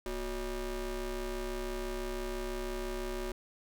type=ring-modulated tone; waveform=35% pulse; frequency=200 Hz; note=G3; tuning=35 cents sharp; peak=-30 dBFS; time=0.06-3.32 s; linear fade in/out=2 ms; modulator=167 Hz; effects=none